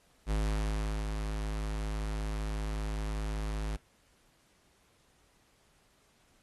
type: tone with ADSR envelope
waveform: square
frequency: 52.6 Hz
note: G#1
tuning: 23 cents sharp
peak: -28 dBFS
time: 0.26-3.77 s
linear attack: 50 ms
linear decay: 730 ms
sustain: -5 dB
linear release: 15 ms
effects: pink hiss -67 dBFS RMS until 6.42 s + AAC 32 kbps